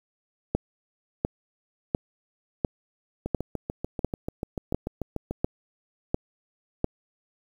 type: two click trains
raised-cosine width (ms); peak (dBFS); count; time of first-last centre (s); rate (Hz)
2; -16 / -9; 15 / 10; 3.26-5.31 / 0.55-6.844; 6.83 / 1.43
effects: 8-bit